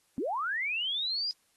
sine linear sweep, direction up, 220 to 4978 Hz, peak -29 dBFS, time 0.18-1.31 s, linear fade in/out 0 ms, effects white hiss -70 dBFS RMS until 1.56 s + AAC 32 kbps

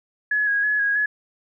sine tone with vibrato, 1672 Hz, G#6, 11 cents sharp, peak -18 dBFS, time 0.31-1.06 s, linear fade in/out 5 ms, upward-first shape square, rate 3.1 Hz, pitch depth 25 cents each way, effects none

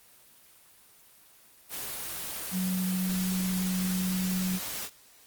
sine tone in noise, 185 Hz, F#3, in tune, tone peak -27 dBFS, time 2.51-4.6 s, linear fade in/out 50 ms, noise white, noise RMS -36 dBFS, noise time 1.69-4.9 s, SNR +6 dB, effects white hiss -57 dBFS RMS until 5.26 s + Opus 24 kbps

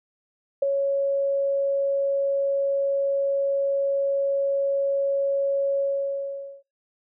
sine tone with ADSR envelope, 554.4 Hz, C#5, in tune, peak -15 dBFS, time 0.62-6.63 s, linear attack 7 ms, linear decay 10 ms, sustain -5 dB, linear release 830 ms, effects noise-tail reverb RT60 0.2 s tail -20 dB re dry

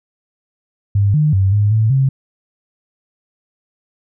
sine tone with pitch steps, 100.6 / 151.6 / 96.3 / 103.5 / 109.9 / 134.3 Hz, G2 / D#3 / G2 / G#2 / A2 / C3, +45 / -45 / -30 / -5 / -2 / +46 cents, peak -10 dBFS, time 0.95-2.09 s, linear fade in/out 5 ms, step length 190 ms, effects none

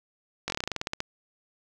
slowing click train, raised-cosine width 0.2 ms, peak -12 dBFS, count 14, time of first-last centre 0.48-1.004 s, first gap 20 ms, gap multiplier 1.11, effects none

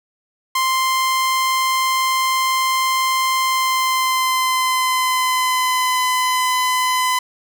sawtooth tone with pitch glide, 1046 to 1012.7 Hz, C6 to B5, -1 to +43 cents, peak -12 dBFS, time 0.55-7.19 s, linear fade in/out 5 ms, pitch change -56 cents, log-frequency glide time 3.42-6.03 s, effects none

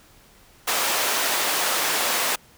pink high-pass noise, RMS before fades -23 dBFS, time 0.67-2.36 s, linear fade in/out 10 ms, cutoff 620 Hz, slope 12 dB/octave, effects pink hiss -53 dBFS RMS until 2.57 s

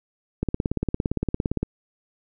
click train, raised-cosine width 3 ms, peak -10 dBFS, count 22, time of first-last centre 0.43-1.63 s, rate 17.5 Hz, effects none

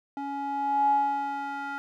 square tone with band-pass filter sweep, 280 Hz, C#4, 18 cents sharp, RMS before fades -28 dBFS, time 0.17-1.78 s, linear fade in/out 0 ms, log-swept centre 630 to 1200 Hz, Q 9.4, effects none

